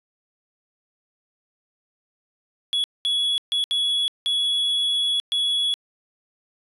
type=tone bursts at uneven times; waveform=triangle; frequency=3373 Hz; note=G#7; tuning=26 cents sharp; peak=-18 dBFS; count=6; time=2.73-2.84 / 3.05-3.38 / 3.52-3.64 / 3.71-4.08 / 4.26-5.2 / 5.32-5.74 s; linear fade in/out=0 ms; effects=resampled to 32000 Hz